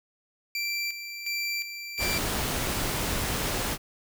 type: tone with tremolo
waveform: 25% pulse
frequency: 2349 Hz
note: D7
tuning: in tune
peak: -24 dBFS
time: 0.55-2.18 s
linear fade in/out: 2 ms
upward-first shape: square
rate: 1.4 Hz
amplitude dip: 60%
type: noise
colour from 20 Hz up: pink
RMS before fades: -29 dBFS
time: 1.98-3.78 s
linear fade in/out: 50 ms
effects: none